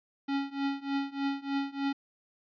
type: tone with tremolo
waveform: square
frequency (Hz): 277.2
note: C#4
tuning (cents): 0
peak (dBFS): -27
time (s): 0.28-1.93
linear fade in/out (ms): 10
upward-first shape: triangle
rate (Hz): 3.3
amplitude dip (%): 95
effects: resampled to 11025 Hz